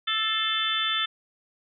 harmonic tone with a mistuned harmonic, 440 Hz, A4, in tune, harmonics 3 / 4 / 5 / 6 / 7 / 8, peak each -30 / -32 / -36 / -36 / -30 / -27 dBFS, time 0.07-1.06 s, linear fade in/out 10 ms, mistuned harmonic 5, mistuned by -61 cents, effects none

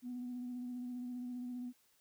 sine tone with vibrato, 246.9 Hz, B3, in tune, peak -39 dBFS, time 0.02-1.73 s, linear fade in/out 50 ms, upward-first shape sine, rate 15 Hz, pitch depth 23 cents each way, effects tanh soft clip ceiling -36 dBFS + white hiss -72 dBFS RMS until 2 s

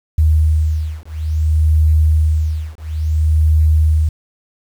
sine beating tone pair, 77.6 / 78.18 Hz, D#2 / D#2, -4 / +9 cents, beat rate 0.58 Hz, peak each -14 dBFS, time 0.18-4.09 s, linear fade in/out 5 ms, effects 7-bit

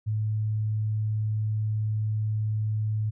sine tone, 107.7 Hz, A2, 37 cents flat, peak -24 dBFS, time 0.06-3.11 s, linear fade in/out 20 ms, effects none

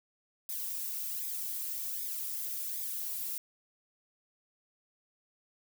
violet noise with flanger, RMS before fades -37 dBFS, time 0.49-3.38 s, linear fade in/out 2 ms, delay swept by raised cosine 0.68 to 2.68 ms, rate 1.3 Hz, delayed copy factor -0.75, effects none

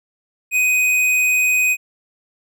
sine tone with hard clipping, 2501 Hz, D#7, 8 cents sharp, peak -15 dBFS, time 0.51-1.77 s, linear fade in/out 50 ms, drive 12 dB, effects none

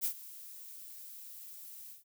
violet noise with ADSR envelope, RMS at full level -31 dBFS, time 0.01-2.04 s, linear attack 37 ms, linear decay 86 ms, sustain -18 dB, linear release 140 ms, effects none

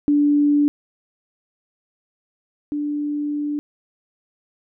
sine tone pair in turn, 291.4 / 293.8 Hz, D4 / D4, -13 / +1 cents, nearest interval unison, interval 14 cents, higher second, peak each -13 / -21 dBFS, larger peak first, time 0.08-0.68 / 2.72-3.59 s, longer second, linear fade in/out 0 ms, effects none

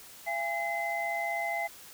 sine tone cluster, 681 / 816 / 2053 Hz, F5 / G#5 / C7, -44 / -31 / -33 cents, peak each -34 / -35 / -33 dBFS, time 0.26-1.68 s, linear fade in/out 20 ms, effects white hiss -50 dBFS RMS until 1.93 s

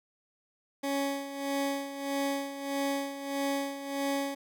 20% pulse tone with tremolo, 278.1 Hz, C#4, 6 cents sharp, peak -23 dBFS, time 0.83-4.35 s, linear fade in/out 10 ms, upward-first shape sine, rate 1.6 Hz, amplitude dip 70%, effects none

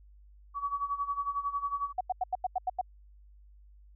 sine tone with tremolo, 1135 Hz, C#6, 41 cents sharp, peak -27 dBFS, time 0.54-1.93 s, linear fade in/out 50 ms, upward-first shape sine, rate 11 Hz, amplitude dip 80%
sine tone bursts, 740 Hz, F#5, in tune, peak -26 dBFS, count 8, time 1.98-2.813 s, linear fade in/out 5 ms, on 28 ms, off 87 ms
effects added 50 Hz sine -53 dBFS peak until 3.95 s

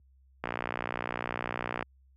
click train, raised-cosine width 0.5 ms, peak -16 dBFS, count 84, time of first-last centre 0.44-1.826 s, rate 59.9 Hz, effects added 66 Hz sine -51 dBFS peak until 2.16 s + high-pass 100 Hz 12 dB/octave

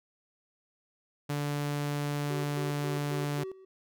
sawtooth tone, 145.4 Hz, D3, 17 cents flat, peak -26 dBFS, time 1.29-3.44 s, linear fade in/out 10 ms
triangle tone with tremolo, 380.2 Hz, F#4, 47 cents sharp, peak -34 dBFS, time 2.3-3.65 s, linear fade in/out 5 ms, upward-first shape square, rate 3.7 Hz, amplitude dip 80%
effects none

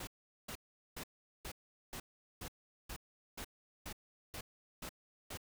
pink noise bursts, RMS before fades -45 dBFS, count 12, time 0-5.374 s, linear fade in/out 5 ms, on 72 ms, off 410 ms, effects none

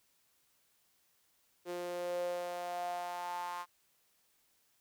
sawtooth tone with high-pass filter sweep, 176.2 Hz, F3, 16 cents sharp, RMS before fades -39 dBFS, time 1.65-3.66 s, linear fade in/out 50 ms, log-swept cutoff 410 to 1000 Hz, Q 7.2, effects white hiss -73 dBFS RMS until 4.8 s

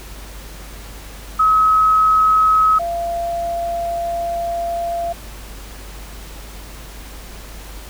sine tone pair in turn, 1279 / 684.6 Hz, D#6 / F5, +47 / -35 cents, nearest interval major seventh, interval 1082 cents, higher first, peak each -10 / -19 dBFS, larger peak first, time 1.39-2.79 / 2.79-5.13 s, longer second, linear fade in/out 10 ms, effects added 50 Hz sine -34 dBFS peak until 7.89 s + pink hiss -38 dBFS RMS until 7.89 s

